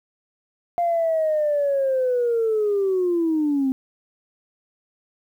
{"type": "linear sweep", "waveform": "sine", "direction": "down", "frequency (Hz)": [698.5, 259], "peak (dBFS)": -17, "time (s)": [0.78, 3.72], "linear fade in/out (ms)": 0, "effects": ["tanh soft clip ceiling -14 dBFS", "9-bit"]}